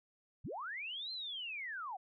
sine linear two-way sweep, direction up then down, 55.8 to 4186 to 704 Hz, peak -40 dBFS, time 0.44-1.97 s, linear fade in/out 10 ms, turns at 1.12 s, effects none

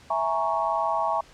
sine chord, A# half-diminished seventh, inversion second, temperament equal, 659.3 / 830.6 / 932.3 / 1108.7 Hz, E5 / G#5 / A#5 / C#6, 0 / 0 / 0 / 0 cents, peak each -28 dBFS, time 0.1-1.21 s, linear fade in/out 5 ms, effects pink hiss -52 dBFS RMS until 1.33 s + low-pass 7000 Hz 12 dB/octave

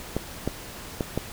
clicks, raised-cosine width 2 ms, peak -11 dBFS, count 4, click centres 0.166 / 0.476 / 1.008 / 1.176 s, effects pink hiss -40 dBFS RMS until 1.32 s

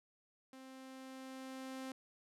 sawtooth tone with level ramp, 262.9 Hz, C4, 8 cents sharp, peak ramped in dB -49 to -39 dBFS, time 0.53-1.92 s, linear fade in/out 2 ms, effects low-pass 12000 Hz 12 dB/octave

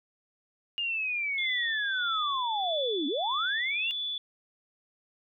sine linear two-way sweep, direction down then up, 2850 to 261.6 to 2850 Hz, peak -28 dBFS, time 0.78-3.91 s, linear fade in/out 0 ms, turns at 3.07 s
sine tone with tremolo, 3459 Hz, A7, 30 cents flat, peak -30 dBFS, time 1.38-4.18 s, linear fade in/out 2 ms, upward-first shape sine, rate 1.6 Hz, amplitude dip 40%
effects none

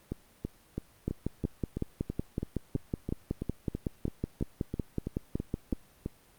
two click trains, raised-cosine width 3 ms, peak -17 / -20 dBFS, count 26 / 19, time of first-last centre 1.08-5.727 / 0.12-6.061 s, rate 5.38 / 3.03 Hz, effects pink hiss -61 dBFS RMS until 6.38 s + Opus 32 kbps

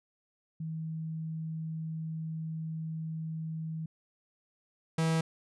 sine / 45% pulse tone pair in turn, 160 / 162.05 Hz, D#3 / E3, +49 / -29 cents, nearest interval unison, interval 22 cents, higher second, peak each -34 / -26 dBFS, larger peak second, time 0.6-3.86 / 4.98-5.21 s, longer first, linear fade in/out 5 ms, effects resampled to 24000 Hz

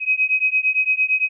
sine beating tone pair, 2526 / 2534.8 Hz, D#7 / D#7, +26 / +32 cents, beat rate 8.8 Hz, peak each -19 dBFS, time 0-1.29 s, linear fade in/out 50 ms, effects none

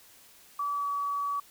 sine tone with pitch glide, 1149 to 1139.7 Hz, D6 to C#6, -38 to +48 cents, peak -28 dBFS, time 0.59-1.4 s, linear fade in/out 5 ms, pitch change -14 cents, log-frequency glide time 0.74-0.87 s, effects white hiss -56 dBFS RMS until 1.5 s

